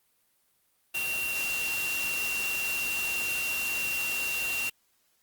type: tone in noise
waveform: sine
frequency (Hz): 2748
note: F7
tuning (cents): -29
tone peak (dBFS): -29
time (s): 0.94-4.7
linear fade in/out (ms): 10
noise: white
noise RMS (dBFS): -35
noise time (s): 0.94-4.7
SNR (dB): +3
effects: white hiss -70 dBFS RMS until 5.22 s + Opus 32 kbps